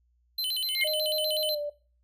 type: tone with vibrato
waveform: square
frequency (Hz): 3520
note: A7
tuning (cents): 0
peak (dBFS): -28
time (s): 0.38-1.55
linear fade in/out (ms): 5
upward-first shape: square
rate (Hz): 8.1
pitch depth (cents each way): 260
type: tone with exponential growth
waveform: sine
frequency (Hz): 2129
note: C7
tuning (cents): +30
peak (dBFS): -20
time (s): 0.65-0.84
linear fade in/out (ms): 5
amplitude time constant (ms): 40
type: tone with pitch glide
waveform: sine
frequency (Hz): 615 to 586.9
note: D#5 to D5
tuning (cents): -20 to -1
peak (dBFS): -29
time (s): 0.84-1.7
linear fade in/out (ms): 10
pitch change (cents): -81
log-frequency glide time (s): 1.49-1.59
effects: noise-tail reverb RT60 0.4 s tail -20 dB re dry + added 60 Hz sine -65 dBFS peak until 2.03 s